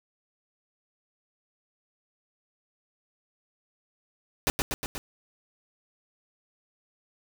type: noise with echo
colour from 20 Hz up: pink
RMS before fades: -24 dBFS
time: 4.47-4.5 s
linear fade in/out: 0 ms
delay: 120 ms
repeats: 4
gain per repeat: -3 dB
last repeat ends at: 4.98 s
effects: none